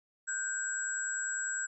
sine tone cluster, 1468 / 1578 / 7650 Hz, F#6 / G6 / A#8, -14 / +11 / +44 cents, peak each -38 / -38 / -35 dBFS, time 0.27-1.67 s, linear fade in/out 20 ms, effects none

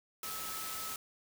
sine tone in noise, 1297 Hz, E6, 28 cents flat, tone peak -45 dBFS, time 0.23-0.96 s, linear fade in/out 2 ms, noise white, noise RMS -41 dBFS, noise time 0.23-0.96 s, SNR -7 dB, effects none

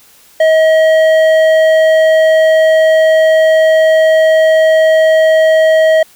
triangle tone with hard clipping, 636 Hz, D#5, 38 cents sharp, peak -7 dBFS, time 0.4-6.03 s, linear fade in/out 5 ms, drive 12 dB, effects white hiss -44 dBFS RMS until 6.15 s

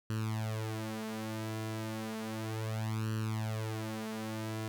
sawtooth tone with flanger, 110 Hz, A2, in tune, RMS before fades -37 dBFS, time 0.1-4.68 s, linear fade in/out 0 ms, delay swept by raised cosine 0.68 to 6.18 ms, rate 0.33 Hz, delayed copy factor +0.9, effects none

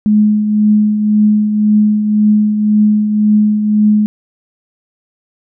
sine tone with tremolo, 211.2 Hz, G#3, 29 cents sharp, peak -5 dBFS, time 0.06-4.06 s, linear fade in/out 0 ms, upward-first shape triangle, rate 1.9 Hz, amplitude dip 55%, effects none

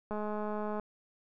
click train, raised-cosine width 1 ms, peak -24 dBFS, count 146, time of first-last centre 0.11-0.797 s, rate 211 Hz, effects none

